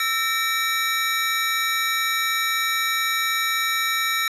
square tone cluster, 1326 / 1830 / 2298 / 3809 Hz, E6 / A#6 / D7 / A#7, +10 / -32 / -38 / +37 cents, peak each -27 dBFS, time 0-4.28 s, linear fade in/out 2 ms, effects resampled to 32000 Hz

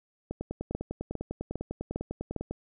two click trains, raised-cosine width 2 ms, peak -21 / -18 dBFS, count 23 / 5, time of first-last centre 0.31-2.51 / 0.75-2.363 s, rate 10 / 2.48 Hz, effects none

